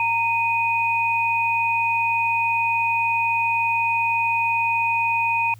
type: tone pair together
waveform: sine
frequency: 923.5 / 2489 Hz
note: A#5 / D#7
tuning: -16 / 0 cents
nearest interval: octave + perfect fourth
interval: 1716 cents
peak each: -21 dBFS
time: 0-5.54 s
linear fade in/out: 2 ms
effects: added 109 Hz sine -42 dBFS peak until 5.59 s + white hiss -57 dBFS RMS until 5.59 s